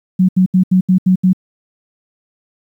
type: tone bursts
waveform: sine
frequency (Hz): 185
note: F#3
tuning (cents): 0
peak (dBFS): -7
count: 7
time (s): 0.19-1.332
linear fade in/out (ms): 10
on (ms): 98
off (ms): 76
effects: 8-bit